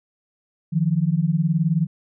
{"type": "beating tone pair", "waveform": "sine", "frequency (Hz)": [154.1, 173.1], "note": ["D#3", "F3"], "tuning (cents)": [-16, -15], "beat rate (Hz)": 19, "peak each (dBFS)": -20, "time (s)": [0.72, 1.87], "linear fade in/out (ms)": 20, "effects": []}